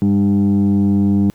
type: tone with frequency modulation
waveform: sine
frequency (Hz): 199.9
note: G3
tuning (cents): +34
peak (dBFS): -9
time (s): 0.02-1.3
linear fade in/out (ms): 0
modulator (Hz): 100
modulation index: 0.83
effects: tanh soft clip ceiling -9 dBFS + pink hiss -54 dBFS RMS until 1.34 s